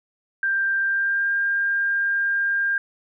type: tone with pitch glide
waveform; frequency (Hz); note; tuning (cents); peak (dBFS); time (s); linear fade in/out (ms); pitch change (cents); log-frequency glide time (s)
sine; 1582 to 1602.2; G6 to G6; +15 to +37; -19; 0.43-2.78; 2; +22; 0.83-1.31
effects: none

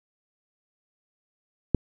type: click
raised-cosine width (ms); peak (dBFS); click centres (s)
3; -6; 1.747
effects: none

